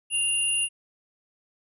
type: tone pair together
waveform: sine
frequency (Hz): 2794 / 9885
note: F7 / D#9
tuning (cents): 0 / -12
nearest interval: octave + minor seventh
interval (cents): 2188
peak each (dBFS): -25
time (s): 0.1-0.69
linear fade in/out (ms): 50
effects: none